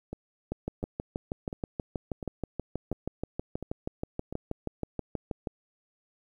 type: two click trains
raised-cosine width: 2 ms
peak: -18 / -23 dBFS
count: 32 / 7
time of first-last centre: 0.52-5.472 / 0.13-4.326 s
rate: 6.26 / 1.43 Hz
effects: 10-bit